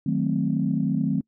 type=chord; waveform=sine; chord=D# diminished seventh; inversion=none; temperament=equal with one note detuned; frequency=155.56 / 185 / 218.7 / 261.6 Hz; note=D#3 / F#3 / A3 / C4; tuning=0 / 0 / -10 / 0 cents; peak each=-26 dBFS; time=0.06-1.21 s; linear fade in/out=5 ms; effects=noise-tail reverb RT60 0.1 s tail -26 dB re dry + tanh soft clip ceiling -10 dBFS